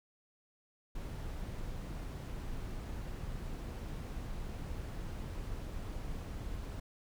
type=noise; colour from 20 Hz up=brown; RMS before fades=-41 dBFS; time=0.95-6.8 s; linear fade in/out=5 ms; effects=none